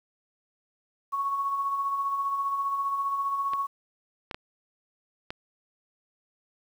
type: tone with tremolo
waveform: sine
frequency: 1108.7 Hz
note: C#6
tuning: in tune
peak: -24 dBFS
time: 1.12-3.67 s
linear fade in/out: 20 ms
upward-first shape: sine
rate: 15 Hz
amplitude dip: 40%
type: clicks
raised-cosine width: 0.3 ms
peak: -22 / -18 / -19 / -18 dBFS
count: 4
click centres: 3.535 / 4.312 / 4.345 / 5.305 s
effects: 9-bit